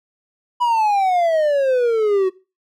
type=exponential sweep; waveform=triangle; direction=down; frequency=987.8 to 368.7 Hz; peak=-12 dBFS; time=0.6-2.3 s; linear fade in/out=20 ms; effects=noise-tail reverb RT60 0.3 s tail -20 dB re dry